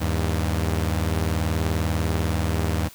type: tone pair together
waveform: sawtooth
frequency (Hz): 79.58 / 100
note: D#2 / G2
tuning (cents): +40 / +35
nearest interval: major third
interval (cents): 395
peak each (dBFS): -19 / -22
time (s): 0-2.89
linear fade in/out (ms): 20
effects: white hiss -47 dBFS RMS until 2.94 s